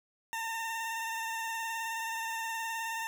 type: tone with vibrato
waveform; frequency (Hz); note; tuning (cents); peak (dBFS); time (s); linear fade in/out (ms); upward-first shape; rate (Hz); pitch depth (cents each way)
20% pulse; 906; A#5; -50; -29; 0.33-3.07; 0; sine; 19; 26
effects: none